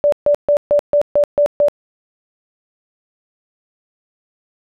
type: tone bursts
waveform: sine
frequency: 583 Hz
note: D5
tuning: 13 cents flat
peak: -9 dBFS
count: 8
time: 0.04-1.684 s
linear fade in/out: 0 ms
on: 83 ms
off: 140 ms
effects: none